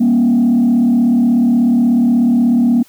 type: tone with frequency modulation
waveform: sine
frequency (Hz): 239.2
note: A#3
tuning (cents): +45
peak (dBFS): -7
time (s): 0-2.83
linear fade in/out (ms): 10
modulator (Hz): 36.5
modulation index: 0.65
effects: tanh soft clip ceiling -6 dBFS + white hiss -48 dBFS RMS until 2.88 s